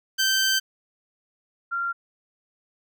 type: tone pair in turn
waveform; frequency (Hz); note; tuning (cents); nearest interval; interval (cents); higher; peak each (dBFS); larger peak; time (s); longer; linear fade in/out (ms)
15% pulse / sine; 1553 / 1383.6; G6 / F6; -17 / -17; major second; 200; first; -13 / -24; first; 0.18-0.6 / 1.71-1.93; first; 20
effects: none